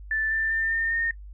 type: tone with pitch steps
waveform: sine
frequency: 1760 / 1778.4 / 1797 / 1815.8 / 1834.7 Hz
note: A6 / A6 / A6 / A#6 / A#6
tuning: 0 / +18 / +36 / -46 / -28 cents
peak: -23 dBFS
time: 0.11-1.11 s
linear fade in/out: 2 ms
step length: 200 ms
effects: noise-tail reverb RT60 0.1 s tail -20 dB re dry + added 50 Hz sine -39 dBFS peak until 1.33 s